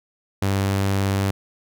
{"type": "tone", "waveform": "sawtooth", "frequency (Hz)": 98, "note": "G2", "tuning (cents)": 0, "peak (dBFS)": -15, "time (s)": [0.42, 1.31], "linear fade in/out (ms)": 5, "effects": []}